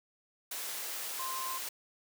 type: tone in noise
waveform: sine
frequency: 1046.5 Hz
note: C6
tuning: in tune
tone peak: -37 dBFS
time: 1.19-1.58 s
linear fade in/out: 5 ms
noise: white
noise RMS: -39 dBFS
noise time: 0.51-1.69 s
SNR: -1 dB
effects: high-pass 400 Hz 12 dB/octave